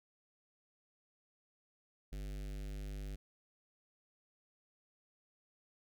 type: tone with notch filter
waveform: square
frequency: 49.71 Hz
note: G1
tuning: 25 cents sharp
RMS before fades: -43 dBFS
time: 2.12-3.16 s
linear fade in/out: 10 ms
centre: 1000 Hz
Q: 0.78
effects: none